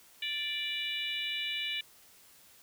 harmonic tone with a mistuned harmonic, 587 Hz, D5, 1 cent flat, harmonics 3 / 4 / 5 / 6 / 7, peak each -44 / -37 / -36 / -40 / -43 dBFS, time 0.22-1.81 s, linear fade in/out 5 ms, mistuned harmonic 7, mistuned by -91 cents, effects white hiss -59 dBFS RMS until 2.62 s

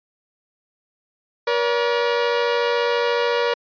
sawtooth tone pair together, 477.6 / 571.7 Hz, A#4 / D5, +42 / -47 cents, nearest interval minor third, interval 311 cents, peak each -15 / -20 dBFS, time 1.47-3.54 s, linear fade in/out 5 ms, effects resampled to 11025 Hz

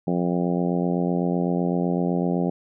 harmonic tone, 87.9 Hz, F2, 12 cents sharp, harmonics 2 / 3 / 4 / 5 / 6 / 7 / 8 / 9, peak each -23 / -27 / -29 / -31 / -33 / -34 / -35 / -36 dBFS, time 0.07-2.5 s, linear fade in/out 5 ms, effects none

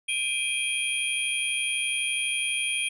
sine tone cluster, 2376 / 2508 / 3237 / 9610 Hz, D7 / D#7 / G#7 / D9, +20 / +13 / -45 / +39 cents, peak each -30 dBFS, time 0.08-2.89 s, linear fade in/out 10 ms, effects tanh soft clip ceiling -17 dBFS

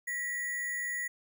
sine tone with sample-and-hold, 1942 Hz, B6, 30 cents flat, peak -32 dBFS, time 0.07-1.08 s, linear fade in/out 10 ms, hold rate 8820 Hz, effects none

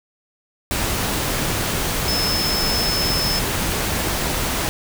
sine tone in noise, 5230 Hz, E8, 15 cents flat, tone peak -21 dBFS, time 2.08-3.39 s, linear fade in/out 0 ms, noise pink, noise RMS -22 dBFS, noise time 0.71-4.69 s, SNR -2 dB, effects none

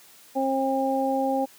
harmonic tone, 267.9 Hz, C4, 41 cents sharp, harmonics 1 / 2 / 3, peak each -26 / -26 / -26 dBFS, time 0.35-1.46 s, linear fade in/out 20 ms, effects white hiss -52 dBFS RMS until 1.58 s + high-pass 150 Hz 12 dB/octave

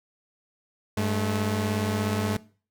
sawtooth tone pair together, 99.5 / 215.8 Hz, G2 / A3, +26 / -33 cents, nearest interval octave + minor second, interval 1341 cents, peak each -23 dBFS, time 0.97-2.37 s, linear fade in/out 5 ms, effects noise-tail reverb RT60 0.4 s tail -20 dB re dry

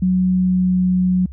sine tone with pitch glide, 184.3 to 183.13 Hz, F#3 to F#3, -7 to -18 cents, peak -13 dBFS, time 0.02-1.26 s, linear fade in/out 5 ms, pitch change -11 cents, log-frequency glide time 0.29-0.79 s, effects added 68 Hz sine -31 dBFS peak until 1.32 s

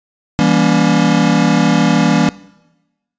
square chord, E diminished seventh, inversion none, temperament just, 164.81 / 197.78 / 237.3 / 284.8 Hz, E3 / G3 / Bb3 / Db4, 0 / +16 / +31 / +47 cents, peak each -16 dBFS, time 0.39-2.29 s, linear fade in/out 0 ms, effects noise-tail reverb RT60 1.0 s tail -21 dB re dry + resampled to 16000 Hz

